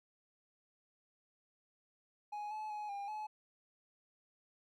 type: tone with pitch steps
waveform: triangle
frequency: 834 / 859 / 841 / 803 / 854 Hz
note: G#5 / A5 / G#5 / G5 / G#5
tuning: +7 / -42 / +22 / +41 / +48 cents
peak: -38 dBFS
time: 2.32-3.27 s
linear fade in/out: 10 ms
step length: 190 ms
effects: none